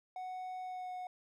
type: tone with pitch glide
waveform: triangle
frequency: 740 to 731.9 Hz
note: F#5 to F#5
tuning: 0 to -19 cents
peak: -38 dBFS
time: 0.16-1.07 s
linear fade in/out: 2 ms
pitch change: -19 cents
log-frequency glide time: 0.62-0.92 s
effects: none